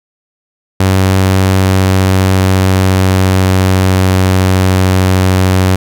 sawtooth tone with pitch glide, 94.9 to 93.32 Hz, F#2 to F#2, +44 to +15 cents, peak -3 dBFS, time 0.8-5.76 s, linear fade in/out 5 ms, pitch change -29 cents, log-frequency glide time 1.53-5.06 s, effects none

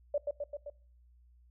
sine tone with echo, 580 Hz, D5, 22 cents flat, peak -27 dBFS, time 0.14-0.18 s, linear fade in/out 5 ms, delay 130 ms, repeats 4, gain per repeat -3 dB, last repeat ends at 0.7 s, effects noise-tail reverb RT60 0.5 s tail -23 dB re dry + added 60 Hz sine -59 dBFS peak until 1.5 s

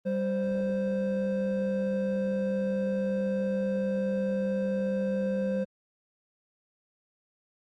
triangle tone pair together, 195.6 / 522.2 Hz, G3 / C5, -4 / -3 cents, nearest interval octave + perfect fourth, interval 1701 cents, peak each -27 dBFS, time 0.05-5.65 s, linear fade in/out 20 ms, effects Opus 32 kbps

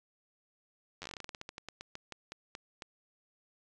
slowing click train, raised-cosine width 0.2 ms, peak -25 dBFS, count 23, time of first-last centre 1.02-2.822 s, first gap 10 ms, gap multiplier 1.17, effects resampled to 24000 Hz

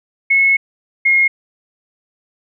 sine tone pair in turn, 2187 / 2148 Hz, C#7 / C7, -24 / +45 cents, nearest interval unison, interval 31 cents, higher first, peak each -9 dBFS, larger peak neither, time 0.3-0.57 / 1.05-1.28 s, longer first, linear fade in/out 10 ms, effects none

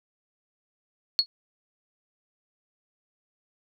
sine tone with exponential decay, 4345 Hz, C#8, 35 cents flat, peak -13 dBFS, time 1.19-1.26 s, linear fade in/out 0 ms, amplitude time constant 15 ms, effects none

